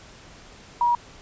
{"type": "tone", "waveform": "sine", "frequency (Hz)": 957, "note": "A#5", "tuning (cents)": 45, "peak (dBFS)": -17, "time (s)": [0.81, 0.95], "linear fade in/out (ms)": 2, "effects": ["pink hiss -47 dBFS RMS until 1.21 s", "resampled to 16000 Hz"]}